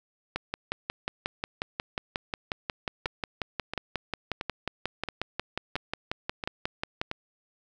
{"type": "two click trains", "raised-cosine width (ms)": 0.3, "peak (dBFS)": [-16, -13], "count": [7, 38], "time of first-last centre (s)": [[3.06, 7.114], [0.36, 7.015]], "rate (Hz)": [1.48, 5.56], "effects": []}